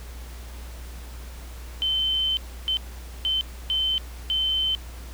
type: tone bursts at uneven times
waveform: sine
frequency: 3077 Hz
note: G7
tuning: 33 cents flat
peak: -21 dBFS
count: 5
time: 1.82-2.37 / 2.68-2.77 / 3.25-3.41 / 3.7-3.98 / 4.3-4.75 s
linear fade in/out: 0 ms
effects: added 60 Hz sine -36 dBFS peak until 5.13 s + pink hiss -46 dBFS RMS until 5.13 s